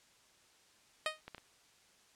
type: tone with exponential decay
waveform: 10% pulse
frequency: 622.3 Hz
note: D#5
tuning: in tune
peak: -21 dBFS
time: 1.06-1.21 s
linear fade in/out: 1 ms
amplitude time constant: 31 ms
type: clicks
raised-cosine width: 0.3 ms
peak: -30 / -29 / -35 dBFS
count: 3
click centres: 1.28 / 1.347 / 1.381 s
effects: white hiss -66 dBFS RMS until 2.15 s + low-pass 8000 Hz 12 dB/octave